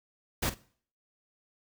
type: noise with echo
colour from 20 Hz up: pink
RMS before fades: -29 dBFS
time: 0.42-0.5 s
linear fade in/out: 10 ms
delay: 47 ms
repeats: 1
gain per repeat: -14 dB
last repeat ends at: 0.547 s
effects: noise-tail reverb RT60 0.5 s tail -20 dB re dry